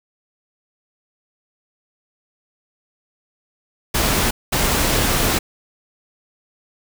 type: noise bursts at uneven times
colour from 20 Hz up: pink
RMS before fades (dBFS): -18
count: 2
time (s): 3.94-4.31 / 4.52-5.39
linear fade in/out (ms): 10
effects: none